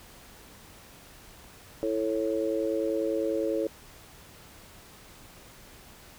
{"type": "chord", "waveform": "sine", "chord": "A major", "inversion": "second", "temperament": "just", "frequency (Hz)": [330, 440, 550], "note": ["E4", "A4", "C#5"], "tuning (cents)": [2, 0, -14], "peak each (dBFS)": -30, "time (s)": [1.83, 3.67], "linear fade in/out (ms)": 0, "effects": ["pink hiss -51 dBFS RMS until 6.18 s"]}